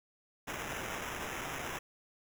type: noise with sample-and-hold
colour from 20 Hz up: white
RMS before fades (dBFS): -40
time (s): 0.47-1.79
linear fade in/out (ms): 10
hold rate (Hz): 4410
effects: none